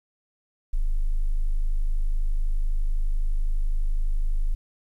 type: tone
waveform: sine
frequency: 25.96 Hz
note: G#0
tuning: in tune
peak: -18 dBFS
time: 0.73-4.55 s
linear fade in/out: 10 ms
effects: tanh soft clip ceiling -16 dBFS + 10-bit